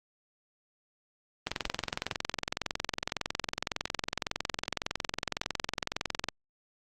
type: click train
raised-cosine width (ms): 0.2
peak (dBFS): -12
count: 106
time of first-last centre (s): 1.47-6.287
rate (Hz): 21.8
effects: Opus 24 kbps